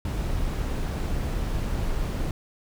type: noise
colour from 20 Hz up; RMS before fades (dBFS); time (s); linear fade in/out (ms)
brown; -27; 0.05-2.31; 2
effects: none